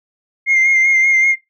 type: tone with vibrato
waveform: sine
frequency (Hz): 2117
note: C7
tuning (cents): +20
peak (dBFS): -8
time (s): 0.46-1.36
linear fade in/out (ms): 50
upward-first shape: sine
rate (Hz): 5.2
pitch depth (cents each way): 29
effects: noise-tail reverb RT60 0.2 s tail -20 dB re dry + tanh soft clip ceiling -7 dBFS